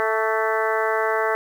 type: harmonic tone with a mistuned harmonic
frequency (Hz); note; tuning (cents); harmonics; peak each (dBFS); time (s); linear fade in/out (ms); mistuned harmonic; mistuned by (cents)
220; A3; 0; 2 / 3 / 4 / 5 / 6 / 7 / 8 / 9; -24 / -26 / -27 / -28 / -29 / -29 / -30 / -31; 0-1.35; 0; 5; +29
effects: 8-bit